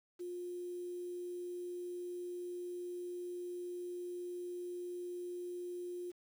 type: tone with quantisation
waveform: sine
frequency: 354.6 Hz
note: F4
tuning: 26 cents sharp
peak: -40 dBFS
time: 0.19-6.12 s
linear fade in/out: 20 ms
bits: 10
effects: none